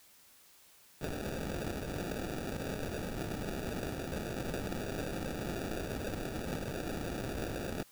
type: noise with sample-and-hold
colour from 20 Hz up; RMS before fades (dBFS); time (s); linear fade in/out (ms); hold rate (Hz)
violet; -38; 1.01-7.83; 5; 1050
effects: white hiss -61 dBFS RMS until 7.91 s